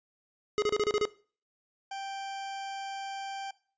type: tone bursts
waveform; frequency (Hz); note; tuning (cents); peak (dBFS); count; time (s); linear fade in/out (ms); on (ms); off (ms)
square; 419.2; G#4; +16; -25; 7; 0.58-1.053; 0; 41; 31
type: tone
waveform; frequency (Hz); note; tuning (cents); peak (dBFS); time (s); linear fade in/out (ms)
40% pulse; 784; G5; 0; -35; 1.91-3.51; 5
effects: noise-tail reverb RT60 0.4 s tail -19 dB re dry + resampled to 16000 Hz